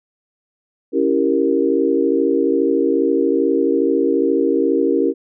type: chord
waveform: sine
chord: C# diminished seventh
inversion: none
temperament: equal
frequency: 277.2 / 329.6 / 392 / 466.2 Hz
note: C#4 / E4 / G4 / Bb4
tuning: 0 / 0 / 0 / 0 cents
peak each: -19 dBFS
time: 0.92-5.14 s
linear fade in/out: 50 ms
effects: none